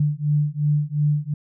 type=beating tone pair; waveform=sine; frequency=146.83 / 149.63 Hz; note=D3 / D3; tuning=0 / +33 cents; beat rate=2.8 Hz; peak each=-21 dBFS; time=0-1.34 s; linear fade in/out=5 ms; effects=none